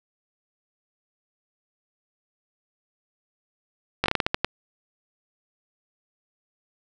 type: slowing click train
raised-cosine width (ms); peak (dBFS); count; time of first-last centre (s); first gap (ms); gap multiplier
0.3; -5; 9; 4.04-4.446; 19; 1.27
effects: none